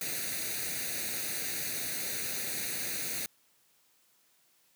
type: noise with comb filter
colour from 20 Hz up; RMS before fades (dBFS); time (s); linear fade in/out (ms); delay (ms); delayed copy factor
white; -35; 0.01-3.26; 2; 0.47; +0.75
effects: white hiss -68 dBFS RMS until 4.75 s + high-pass 100 Hz 12 dB/octave